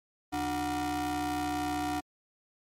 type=ring-modulated tone; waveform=40% pulse; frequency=219.1 Hz; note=A3; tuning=7 cents flat; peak=-26 dBFS; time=0.32-2.01 s; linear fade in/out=20 ms; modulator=516 Hz; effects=MP3 64 kbps